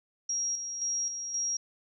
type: tone with tremolo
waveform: sine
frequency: 5640 Hz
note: F8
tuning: 16 cents sharp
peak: -28 dBFS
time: 0.29-1.57 s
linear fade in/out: 5 ms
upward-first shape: square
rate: 1.9 Hz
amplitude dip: 50%
effects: none